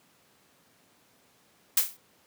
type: noise with exponential decay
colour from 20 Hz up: blue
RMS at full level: -18 dBFS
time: 1.77-1.97 s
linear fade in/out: 5 ms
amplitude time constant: 43 ms
effects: pink hiss -63 dBFS RMS until 2.26 s + high-pass 150 Hz 12 dB/octave